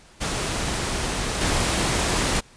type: noise with level steps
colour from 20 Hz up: pink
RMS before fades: -26 / -22 dBFS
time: 0.2-2.41 s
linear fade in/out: 20 ms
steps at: 1.41 s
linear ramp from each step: 2 ms
effects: pink hiss -51 dBFS RMS until 2.56 s + resampled to 22050 Hz